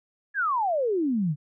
sine exponential sweep, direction down, 1725 to 138.59 Hz, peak -22 dBFS, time 0.34-1.36 s, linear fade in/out 50 ms, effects none

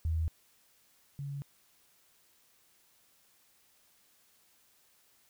sine tone pair in turn, 80.6 / 140.69 Hz, E2 / C#3, -38 / +26 cents, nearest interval minor seventh, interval 964 cents, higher second, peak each -28 / -36 dBFS, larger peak first, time 0.05-0.28 / 1.19-1.42 s, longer neither, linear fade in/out 0 ms, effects white hiss -67 dBFS RMS until 5.29 s

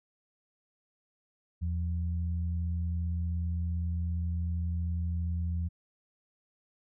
sine tone pair together, 82.5 / 174.81 Hz, E2 / F3, +2 / +2 cents, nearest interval octave + minor second, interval 1300 cents, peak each -29 / -39 dBFS, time 1.61-5.69 s, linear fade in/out 20 ms, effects none

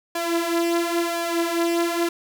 sawtooth tone with flanger, 339.1 Hz, E4, 49 cents sharp, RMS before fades -23 dBFS, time 0.15-2.09 s, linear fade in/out 5 ms, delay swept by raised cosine 1.2 to 6.3 ms, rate 0.96 Hz, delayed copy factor +0.65, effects 8-bit

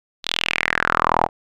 sawtooth tone with band-pass filter sweep, 41.12 Hz, E1, 4 cents flat, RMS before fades -20 dBFS, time 0.23-1.29 s, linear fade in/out 50 ms, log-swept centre 3900 to 770 Hz, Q 4.4, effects none

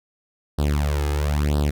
sawtooth tone with flanger, 73.3 Hz, D2, 3 cents flat, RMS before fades -21 dBFS, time 0.58-1.71 s, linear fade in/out 10 ms, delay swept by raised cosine 0.22 to 2.42 ms, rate 1 Hz, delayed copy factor +1, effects none

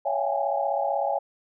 sine tone cluster, 560 / 667 / 722 / 806 / 842 Hz, C#5 / E5 / F#5 / G5 / G#5, +18 / +20 / -43 / +48 / +24 cents, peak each -28 / -29 / -34 / -28 / -31 dBFS, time 0.05-1.19 s, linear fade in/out 10 ms, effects none

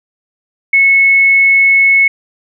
sine tone, 2196 Hz, C#7, 17 cents flat, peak -5 dBFS, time 0.73-2.08 s, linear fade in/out 5 ms, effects none

